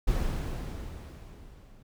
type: noise with level ramp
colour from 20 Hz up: brown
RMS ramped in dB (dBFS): -27 to -54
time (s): 0.07-1.83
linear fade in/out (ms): 10
effects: none